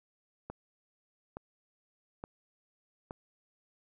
click train, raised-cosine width 1 ms, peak -26 dBFS, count 4, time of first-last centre 0.5-3.109 s, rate 1.15 Hz, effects none

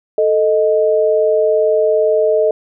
sine tone pair together, 440 / 622.3 Hz, A4 / D#5, 0 / 0 cents, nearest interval tritone, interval 600 cents, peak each -13 dBFS, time 0.18-2.51 s, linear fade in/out 2 ms, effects none

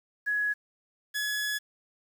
sine / sawtooth tone pair in turn, 1679 / 1694.6 Hz, G#6 / G#6, +18 / +34 cents, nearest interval unison, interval 16 cents, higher second, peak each -25 dBFS, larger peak neither, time 0.26-0.54 / 1.14-1.59 s, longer second, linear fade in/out 20 ms, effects 9-bit

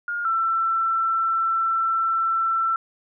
sine tone pair in turn, 1419 / 1339.4 Hz, F6 / E6, +27 / +27 cents, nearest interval minor second, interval 100 cents, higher first, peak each -24 / -19 dBFS, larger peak second, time 0.08-0.25 / 0.25-2.76 s, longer second, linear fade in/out 2 ms, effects none

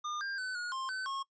square tone with pitch steps, 1210 / 1596 / 1512 / 1443 / 1057 / 1523 / 1087 Hz, D#6 / G6 / F#6 / F#6 / C6 / F#6 / C#6, -49 / +31 / +37 / -44 / +17 / +50 / -34 cents, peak -36 dBFS, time 0.04-1.23 s, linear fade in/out 10 ms, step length 170 ms, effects noise-tail reverb RT60 0.1 s tail -20 dB re dry + resampled to 16000 Hz

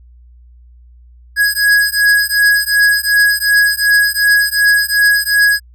square beating tone pair, 1661.2 / 1663.9 Hz, G#6 / G#6, 0 / +3 cents, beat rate 2.7 Hz, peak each -13 dBFS, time 1.36-5.6 s, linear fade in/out 50 ms, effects added 60 Hz sine -39 dBFS peak until 5.74 s

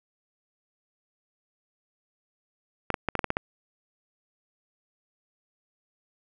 clicks, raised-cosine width 0.5 ms, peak -10 dBFS, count 8, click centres 2.903 / 2.942 / 3.087 / 3.153 / 3.192 / 3.243 / 3.304 / 3.369 s, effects none

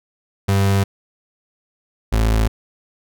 35% pulse tone pair in turn, 98.3 / 54.82 Hz, G2 / A1, +5 / -6 cents, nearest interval minor seventh, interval 1011 cents, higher first, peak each -12 dBFS, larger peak neither, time 0.48-0.84 / 2.12-2.48 s, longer neither, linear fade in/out 10 ms, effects none

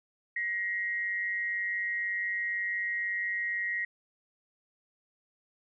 sine tone pair together, 1897 / 2093 Hz, A#6 / C7, +30 / 0 cents, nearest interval major second, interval 170 cents, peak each -30 / -37 dBFS, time 0.36-3.85 s, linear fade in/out 5 ms, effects none

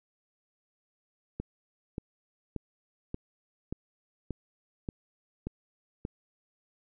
click train, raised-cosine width 3 ms, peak -21 dBFS, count 9, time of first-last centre 1.4-6.051 s, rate 1.72 Hz, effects none

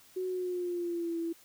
sine tone with pitch glide, 370 to 333.5 Hz, F#4 to E4, 0 to +20 cents, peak -31 dBFS, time 0.16-1.33 s, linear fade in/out 10 ms, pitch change -180 cents, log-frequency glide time 0.27-1.18 s, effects white hiss -59 dBFS RMS until 1.44 s

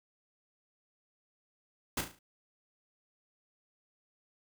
pink noise with echo, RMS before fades -32 dBFS, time 1.97-2.01 s, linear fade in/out 5 ms, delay 36 ms, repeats 5, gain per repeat -7 dB, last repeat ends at 2.19 s, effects none

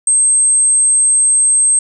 sine tone, 8360 Hz, C9, 2 cents flat, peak -8 dBFS, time 0.07-1.79 s, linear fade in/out 2 ms, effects none

